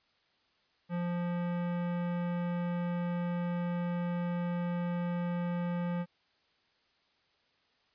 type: tone with hard clipping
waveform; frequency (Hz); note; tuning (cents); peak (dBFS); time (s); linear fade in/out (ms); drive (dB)
sine; 174.61; F3; 0; -33; 0.89-6.06; 50; 18
effects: white hiss -71 dBFS RMS until 7.94 s + resampled to 11025 Hz